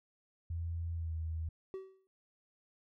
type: tone with pitch glide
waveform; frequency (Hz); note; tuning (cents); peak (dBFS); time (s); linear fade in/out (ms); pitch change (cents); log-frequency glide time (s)
sine; 83.9 to 80.67; E2 to E2; +31 to -37; -35; 0.5-1.49; 5; -68; 0.94-1.13
type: tone with exponential decay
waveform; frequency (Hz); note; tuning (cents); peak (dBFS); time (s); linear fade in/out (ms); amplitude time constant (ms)
triangle; 381.6; G4; -47; -35; 1.74-2.07; 0; 71
effects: none